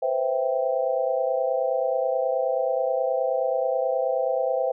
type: chord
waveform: sine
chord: C major seventh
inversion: third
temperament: equal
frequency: 493.9 / 523.3 / 659.3 / 784 Hz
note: B4 / C5 / E5 / G5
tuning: 0 / 0 / 0 / 0 cents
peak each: -30 / -24 / -27 / -30 dBFS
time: 0.02-4.72 s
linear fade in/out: 10 ms
effects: none

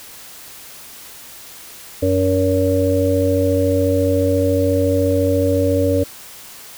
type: harmonic tone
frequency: 94.1 Hz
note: F#2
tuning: 30 cents sharp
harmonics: 1 / 3 / 5 / 6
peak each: -19 / -19 / -19 / -19 dBFS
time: 2.02-6.04 s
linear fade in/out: 10 ms
effects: white hiss -38 dBFS RMS until 6.77 s

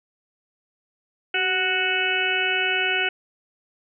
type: harmonic tone with a mistuned harmonic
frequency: 370 Hz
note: F#4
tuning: in tune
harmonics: 1 / 2 / 4 / 5 / 6 / 7 / 8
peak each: -30 / -31 / -25 / -34 / -28 / -26 / -27 dBFS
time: 1.34-3.09 s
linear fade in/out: 5 ms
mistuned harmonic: 1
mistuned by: +42 cents
effects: none

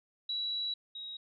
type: tone pair in turn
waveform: sine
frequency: 3914 / 3809 Hz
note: B7 / A#7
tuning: -16 / +37 cents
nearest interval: unison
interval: 47 cents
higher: first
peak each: -32 / -40 dBFS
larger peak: first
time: 0.29-0.74 / 0.95-1.17 s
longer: first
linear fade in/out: 5 ms
effects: none

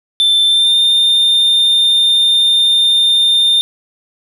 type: tone with pitch glide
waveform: triangle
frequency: 3546 to 3616 Hz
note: A7 to A7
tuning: +13 to +47 cents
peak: -7 dBFS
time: 0.2-3.61 s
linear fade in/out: 0 ms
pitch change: +34 cents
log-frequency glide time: 0.46-0.76 s
effects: none

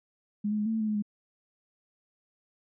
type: tone with pitch steps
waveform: sine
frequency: 207.6 / 212.4 / 209.4 / 223.3 / 222.1 / 216 / 212.6 / 207.4 Hz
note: G#3 / G#3 / G#3 / A3 / A3 / A3 / G#3 / G#3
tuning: 0 / +39 / +15 / +26 / +16 / -32 / +41 / -2 cents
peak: -26 dBFS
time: 0.44-1.024 s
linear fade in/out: 10 ms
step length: 73 ms
effects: none

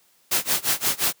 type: noise with tremolo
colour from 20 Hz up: white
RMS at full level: -20 dBFS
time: 0.31-1.13 s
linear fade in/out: 10 ms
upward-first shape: sine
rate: 5.7 Hz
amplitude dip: 95%
effects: white hiss -61 dBFS RMS until 1.2 s + high-pass 100 Hz 12 dB/octave

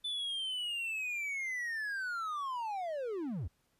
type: linear sweep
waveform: triangle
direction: down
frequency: 3520 to 62.4 Hz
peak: -33 dBFS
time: 0.04-3.48 s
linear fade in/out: 10 ms
effects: pink hiss -75 dBFS RMS until 3.79 s + resampled to 32000 Hz

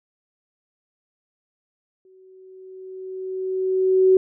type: tone with exponential growth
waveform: sine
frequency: 375.9 Hz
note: F#4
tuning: 27 cents sharp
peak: -10 dBFS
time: 2.05-4.17 s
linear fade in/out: 2 ms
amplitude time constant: 460 ms
effects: none

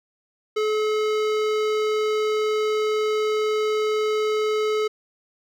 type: tone with hard clipping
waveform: sine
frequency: 429 Hz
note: A4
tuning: 44 cents flat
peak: -22 dBFS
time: 0.56-4.88 s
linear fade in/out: 10 ms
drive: 18 dB
effects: none

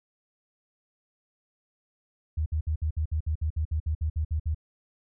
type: tone bursts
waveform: sine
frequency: 77.78 Hz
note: D#2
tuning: in tune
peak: -24 dBFS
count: 15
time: 2.37-4.547 s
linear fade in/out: 10 ms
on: 91 ms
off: 58 ms
effects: none

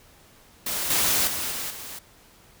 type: noise with level steps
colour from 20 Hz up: white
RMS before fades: -28 / -22 / -29 / -31 / -38 dBFS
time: 0.66-1.99 s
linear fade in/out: 5 ms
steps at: 0.9 / 1.27 / 1.51 / 1.7 s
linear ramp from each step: 5 ms
effects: pink hiss -54 dBFS RMS until 2.6 s

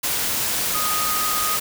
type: tone in noise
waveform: sine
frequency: 1244.5 Hz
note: D#6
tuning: in tune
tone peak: -24 dBFS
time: 0.74-1.57 s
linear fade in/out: 10 ms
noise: white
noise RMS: -23 dBFS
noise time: 0.03-1.6 s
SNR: -4 dB
effects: none

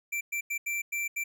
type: tone bursts at uneven times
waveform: square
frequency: 2347 Hz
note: D7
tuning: 2 cents flat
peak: -30 dBFS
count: 6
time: 0.12-0.21 / 0.32-0.41 / 0.5-0.58 / 0.66-0.82 / 0.92-1.08 / 1.16-1.24 s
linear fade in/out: 10 ms
effects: none

